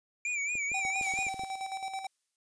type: tone with vibrato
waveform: square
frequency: 2349 Hz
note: D7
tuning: in tune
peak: -31 dBFS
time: 0.25-1.29 s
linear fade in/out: 2 ms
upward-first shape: sine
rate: 4.4 Hz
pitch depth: 86 cents each way
type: clicks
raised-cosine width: 2 ms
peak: -33 dBFS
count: 10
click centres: 0.554 / 0.717 / 0.851 / 1.012 / 1.138 / 1.189 / 1.267 / 1.343 / 1.395 / 1.436 s
type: tone with tremolo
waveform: square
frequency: 771 Hz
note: G5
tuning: 29 cents flat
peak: -34 dBFS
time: 0.74-2.07 s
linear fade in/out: 5 ms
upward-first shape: square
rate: 9.2 Hz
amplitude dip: 55%
type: noise with exponential decay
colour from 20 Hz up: blue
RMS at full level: -40 dBFS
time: 1.02-2.36 s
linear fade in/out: 1 ms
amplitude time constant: 290 ms
effects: resampled to 22050 Hz